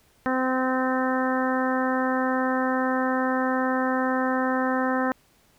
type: harmonic tone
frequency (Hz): 258.4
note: C4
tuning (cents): -21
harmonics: 1 / 2 / 3 / 4 / 5 / 6 / 7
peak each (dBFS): -25 / -28 / -30 / -31 / -32 / -33 / -33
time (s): 0.26-5.12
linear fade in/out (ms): 0
effects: pink hiss -61 dBFS RMS until 5.58 s